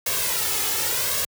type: noise with flanger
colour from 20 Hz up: white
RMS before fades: -24 dBFS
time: 0.06-1.25 s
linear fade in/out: 5 ms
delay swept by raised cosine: 1.8 to 2.37 ms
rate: 0.86 Hz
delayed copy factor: +0.7
effects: high-pass 60 Hz 12 dB/octave